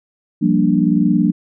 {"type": "chord", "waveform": "sine", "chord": "G minor seventh", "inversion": "third", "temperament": "equal", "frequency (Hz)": [174.61, 196, 233.1, 293.7], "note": ["F3", "G3", "Bb3", "D4"], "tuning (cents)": [0, 0, 0, 0], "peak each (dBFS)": -17, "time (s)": [0.41, 1.32], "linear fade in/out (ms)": 20, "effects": []}